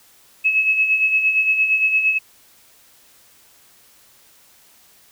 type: tone with tremolo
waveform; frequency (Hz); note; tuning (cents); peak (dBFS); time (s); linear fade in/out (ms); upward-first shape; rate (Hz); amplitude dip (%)
sine; 2581; E7; -37; -12; 0.44-2.19; 20; sine; 8.7; 55
effects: white hiss -52 dBFS RMS until 5.11 s